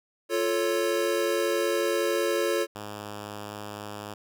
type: chord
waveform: square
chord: F augmented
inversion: none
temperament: equal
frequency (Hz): 349.2 / 440 / 554.4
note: F4 / A4 / C#5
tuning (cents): 0 / 0 / 0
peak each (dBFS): -29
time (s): 0.29-2.67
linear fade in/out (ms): 50
type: tone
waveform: 5% pulse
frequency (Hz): 103.9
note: G#2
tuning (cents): +1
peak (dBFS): -25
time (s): 2.75-4.14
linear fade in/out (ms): 5
effects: none